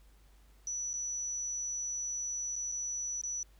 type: tone with dropouts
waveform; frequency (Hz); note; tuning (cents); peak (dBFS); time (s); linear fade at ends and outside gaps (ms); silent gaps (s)
sine; 5920; F#8; 0; -34; 0.67-3.43; 1; 0.932-0.938 / 2.557-2.562 / 2.717-2.721 / 3.214-3.236
effects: added 50 Hz sine -58 dBFS peak until 3.59 s + pink hiss -68 dBFS RMS until 3.59 s